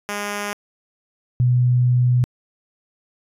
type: tone pair in turn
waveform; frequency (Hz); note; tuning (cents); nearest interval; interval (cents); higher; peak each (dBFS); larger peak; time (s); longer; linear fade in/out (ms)
5% pulse / sine; 205.1 / 123.95; G#3 / B2; -21 / +7; major sixth; 872; first; -13; neither; 0.09-0.53 / 1.4-2.24; second; 0
effects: resampled to 32000 Hz